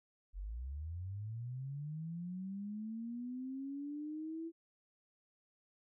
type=linear sweep; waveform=sine; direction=up; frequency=42.73 to 333.5 Hz; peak=-40 dBFS; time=0.33-4.52 s; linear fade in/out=50 ms; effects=none